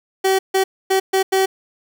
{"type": "tone bursts at uneven times", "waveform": "30% pulse", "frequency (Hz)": 382.6, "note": "G4", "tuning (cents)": -42, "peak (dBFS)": -11, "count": 5, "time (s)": [[0.24, 0.39], [0.54, 0.64], [0.9, 1], [1.13, 1.23], [1.32, 1.46]], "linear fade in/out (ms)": 10, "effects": []}